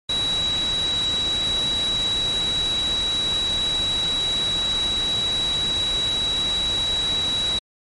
sine tone in noise, 3892 Hz, B7, 26 cents flat, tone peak -20 dBFS, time 0.09-7.59 s, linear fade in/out 5 ms, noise pink, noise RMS -31 dBFS, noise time 0.09-7.59 s, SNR +8 dB, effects MP3 48 kbps

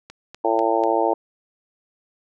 click train, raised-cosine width 0.2 ms, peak -21 dBFS, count 4, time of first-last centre 0.1-0.837 s, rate 4.07 Hz
harmonic tone, 112.9 Hz, A2, 45 cents sharp, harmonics 3 / 4 / 5 / 6 / 7 / 8, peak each -24 / -24 / -24 / -24 / -24 / -24 dBFS, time 0.44-1.14 s, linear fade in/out 10 ms
effects none

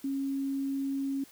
sine tone, 273.7 Hz, C#4, 22 cents flat, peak -29 dBFS, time 0.04-1.24 s, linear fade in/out 5 ms, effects white hiss -56 dBFS RMS until 1.31 s

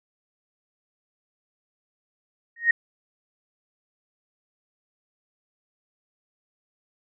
sine tone with exponential growth, 1864.7 Hz, A#6, in tune, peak -11 dBFS, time 2.56-2.71 s, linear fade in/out 5 ms, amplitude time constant 31 ms, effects none

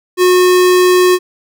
square tone, 363.3 Hz, F#4, 32 cents flat, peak -7 dBFS, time 0.17-1.19 s, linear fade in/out 50 ms, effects none

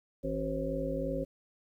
harmonic tone with a mistuned harmonic, 54 Hz, A1, 32 cents flat, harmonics 1 / 3 / 5 / 7 / 9 / 10, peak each -39 / -39 / -37 / -41 / -41 / -35 dBFS, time 0.23-1.25 s, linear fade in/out 20 ms, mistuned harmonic 9, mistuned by +39 cents, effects 11-bit

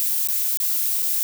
violet noise with dropouts, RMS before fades -22 dBFS, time 0-1.23 s, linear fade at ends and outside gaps 0 ms, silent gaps 0.273-0.286 / 0.573-0.601 / 1.021-1.027 s, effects none

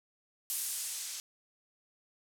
violet noise with low-pass filter sweep, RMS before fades -38 dBFS, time 0.5-1.2 s, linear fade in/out 0 ms, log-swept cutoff 12000 to 6200 Hz, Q 0.87, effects none

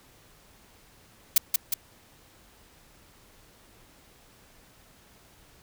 blue noise with echo, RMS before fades -17 dBFS, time 1.36-1.38 s, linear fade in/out 5 ms, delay 180 ms, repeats 2, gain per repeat -4 dB, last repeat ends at 1.74 s, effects pink hiss -57 dBFS RMS until 5.62 s

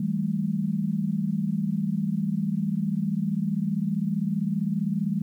sine tone cluster, 161.6 / 196.9 / 217 Hz, E3 / G3 / A3, -34 / +8 / -24 cents, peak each -29 / -26 / -29 dBFS, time 0-5.22 s, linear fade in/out 5 ms, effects 10-bit

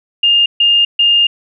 sine tone bursts at uneven times, 2820 Hz, F7, 16 cents sharp, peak -7 dBFS, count 3, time 0.23-0.46 / 0.6-0.85 / 0.99-1.27 s, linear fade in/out 5 ms, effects none

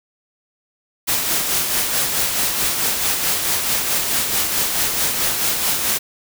white noise with tremolo, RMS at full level -18 dBFS, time 1.07-5.99 s, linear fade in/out 20 ms, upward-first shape sine, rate 4.6 Hz, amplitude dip 40%, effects none

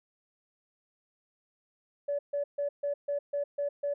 sine tone bursts, 573 Hz, D5, 43 cents flat, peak -27 dBFS, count 8, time 2.08-3.94 s, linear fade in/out 10 ms, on 110 ms, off 140 ms, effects tanh soft clip ceiling -23 dBFS

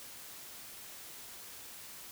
silence, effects white hiss -49 dBFS RMS until 2.11 s

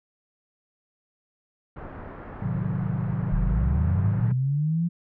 pink low-pass noise, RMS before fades -39 dBFS, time 1.76-4.32 s, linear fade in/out 5 ms, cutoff 1600 Hz, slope 24 dB/octave
sine chord, A diminished seventh, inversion none, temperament equal, 110 / 130.81 / 155.56 / 185 Hz, A2 / C3 / Eb3 / Gb3, 0 / 0 / 0 / 0 cents, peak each -30 dBFS, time 2.42-4.33 s, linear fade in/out 5 ms
sine linear sweep, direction up, 34 to 174.2 Hz, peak -21 dBFS, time 3.31-4.89 s, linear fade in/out 20 ms
effects none

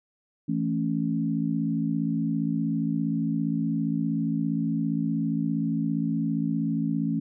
sine chord, A major, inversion second, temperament equal, 164.81 / 220 / 277.2 Hz, E3 / A3 / C#4, 0 / 0 / 0 cents, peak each -28 dBFS, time 0.48-7.2 s, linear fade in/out 10 ms, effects none

